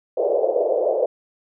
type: band-pass noise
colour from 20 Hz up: white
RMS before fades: -20 dBFS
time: 0.17-1.06 s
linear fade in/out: 5 ms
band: 430 to 610 Hz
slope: 48 dB/octave
effects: none